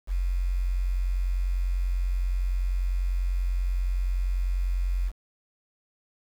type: tone with quantisation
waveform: sine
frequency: 45.16 Hz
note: F#1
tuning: 41 cents flat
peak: -23 dBFS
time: 0.07-5.12 s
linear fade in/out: 50 ms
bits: 8
effects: none